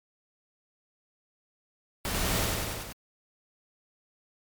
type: noise with echo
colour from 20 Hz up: pink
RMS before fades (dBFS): -31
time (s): 2.05-2.45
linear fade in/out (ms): 0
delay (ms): 95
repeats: 5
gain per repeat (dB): -2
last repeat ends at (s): 2.925
effects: MP3 96 kbps